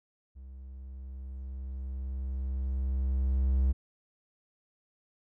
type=tone with level ramp; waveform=triangle; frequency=65.6 Hz; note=C2; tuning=5 cents sharp; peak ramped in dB=-42 to -20 dBFS; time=0.35-3.73 s; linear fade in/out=20 ms; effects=none